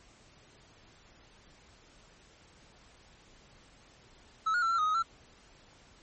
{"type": "tone with pitch steps", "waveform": "triangle", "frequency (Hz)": [1302, 1437, 1343, 1357, 1248, 1260, 1346], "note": ["E6", "F6", "E6", "E6", "D#6", "D#6", "E6"], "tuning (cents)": [-22, 49, 32, 50, 5, 21, 36], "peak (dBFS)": -24, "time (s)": [4.46, 5.027], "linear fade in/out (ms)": 10, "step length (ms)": 81, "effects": ["pink hiss -59 dBFS RMS until 6.02 s", "MP3 32 kbps"]}